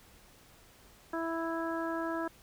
harmonic tone, 329.6 Hz, E4, in tune, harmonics 1 / 2 / 3 / 4 / 5, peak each -35 / -38 / -40 / -41 / -42 dBFS, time 1.13-2.28 s, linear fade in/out 5 ms, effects pink hiss -59 dBFS RMS until 2.42 s

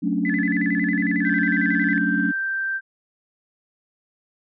sine chord, D major seventh, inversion first, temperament just, 183.54 / 220.2 / 275.3 / 293.7 Hz, F#3 / A3 / C#4 / D4, -14 / +2 / -12 / 0 cents, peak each -25 dBFS, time 0.02-2.32 s, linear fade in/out 20 ms
sine tone with vibrato, 1864.7 Hz, A#6, in tune, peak -24 dBFS, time 0.25-1.98 s, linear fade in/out 2 ms, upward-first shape square, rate 11 Hz, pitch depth 130 cents each way
sine tone, 1568 Hz, G6, in tune, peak -22 dBFS, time 1.22-2.81 s, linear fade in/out 50 ms
effects tanh soft clip ceiling -6 dBFS

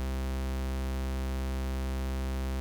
45% pulse tone, 65.7 Hz, C2, 8 cents sharp, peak -30 dBFS, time 0-2.6 s, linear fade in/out 0 ms, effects none

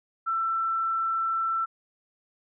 sine tone, 1337 Hz, E6, 24 cents sharp, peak -24 dBFS, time 0.26-1.66 s, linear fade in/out 20 ms, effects none

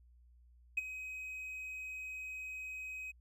triangle tone with ADSR envelope, 2528 Hz, D#7, 27 cents sharp, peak -25 dBFS, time 0.77-3.12 s, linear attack 9 ms, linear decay 22 ms, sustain -15 dB, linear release 17 ms, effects tanh soft clip ceiling -26 dBFS + added 60 Hz sine -60 dBFS peak until 3.2 s

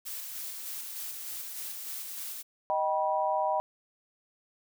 blue noise with tremolo, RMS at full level -38 dBFS, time 0.05-2.43 s, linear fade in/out 20 ms, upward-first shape square, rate 3.3 Hz, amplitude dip 25%
sine chord, Eb augmented, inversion none, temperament just, 622.3 / 777.8 / 972.3 Hz, Eb5 / G5 / B5, 0 / -14 / -27 cents, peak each -30 dBFS, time 2.7-3.6 s, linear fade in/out 0 ms
effects none

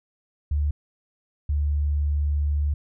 sine tone pair in turn, 73.42 / 73.13 Hz, D2 / D2, 0 / -7 cents, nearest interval unison, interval 7 cents, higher first, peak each -20 dBFS, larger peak neither, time 0.51-0.71 / 1.49-2.74 s, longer second, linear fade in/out 5 ms, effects none

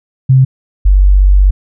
sine tone pair in turn, 131.6 / 47.95 Hz, C3 / G1, +10 / -37 cents, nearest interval octave + perfect fourth, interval 1747 cents, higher first, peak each -3 dBFS, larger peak neither, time 0.29-0.45 / 0.85-1.51 s, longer second, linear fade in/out 10 ms, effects none

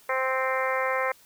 harmonic tone, 261.6 Hz, C4, in tune, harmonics 2 / 3 / 4 / 5 / 6 / 7 / 8 / 9, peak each -28 / -34 / -30 / -33 / -36 / -33 / -32 / -41 dBFS, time 0.09-1.12 s, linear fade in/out 5 ms, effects white hiss -56 dBFS RMS until 1.25 s

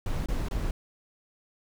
brown noise bursts, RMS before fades -29 dBFS, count 3, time 0.06-0.71 s, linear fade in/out 2 ms, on 200 ms, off 25 ms, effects none

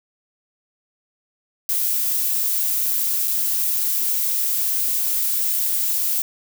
violet noise with dropouts, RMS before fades -21 dBFS, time 1.69-6.22 s, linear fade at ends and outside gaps 1 ms, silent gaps 3.274-3.278 s, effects none

